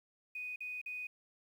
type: tone bursts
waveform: sine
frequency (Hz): 2489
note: D#7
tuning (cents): 0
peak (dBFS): -39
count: 3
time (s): 0.35-1.07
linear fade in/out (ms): 5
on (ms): 210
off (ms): 45
effects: 11-bit